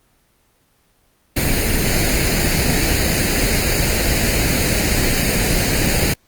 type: noise with comb filter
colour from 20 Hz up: pink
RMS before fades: -17 dBFS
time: 1.36-6.14 s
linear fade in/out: 10 ms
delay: 0.44 ms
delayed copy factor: +0.65
effects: pink hiss -59 dBFS RMS until 6.27 s + Opus 24 kbps

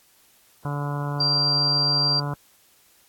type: harmonic tone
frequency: 144.4 Hz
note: D3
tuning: 29 cents flat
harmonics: 1 / 2 / 3 / 4 / 5 / 6 / 7 / 8 / 9 / 10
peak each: -26 / -36 / -39 / -38 / -38 / -41 / -35 / -43 / -41 / -42 dBFS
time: 0.65-2.34 s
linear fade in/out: 2 ms
type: tone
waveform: sine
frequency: 4730 Hz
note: D8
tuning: 12 cents sharp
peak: -19 dBFS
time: 1.2-2.2 s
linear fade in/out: 5 ms
effects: white hiss -58 dBFS RMS until 3.08 s + AAC 64 kbps

